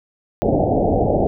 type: low-pass noise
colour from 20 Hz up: white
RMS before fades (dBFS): -17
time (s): 0.42-1.27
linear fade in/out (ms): 0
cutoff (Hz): 780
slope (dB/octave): 96
effects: none